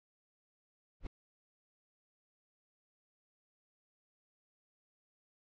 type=noise with exponential growth; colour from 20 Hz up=brown; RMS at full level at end=-31 dBFS; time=1-1.07 s; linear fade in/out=5 ms; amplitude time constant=15 ms; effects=low-pass 4000 Hz 12 dB/octave